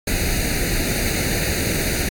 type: noise with comb filter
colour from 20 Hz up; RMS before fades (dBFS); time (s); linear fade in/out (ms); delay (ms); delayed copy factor
pink; -21; 0.07-2.09; 5; 0.46; +0.85
effects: AAC 64 kbps